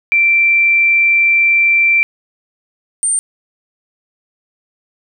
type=tone pair in turn; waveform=sine; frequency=2349 / 8869 Hz; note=D7 / C#9; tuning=0 / 0 cents; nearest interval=octave + major seventh; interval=2300 cents; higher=second; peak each=-8 / -12 dBFS; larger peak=first; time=0.12-2.03 / 3.03-3.19 s; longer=first; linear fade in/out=0 ms; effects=none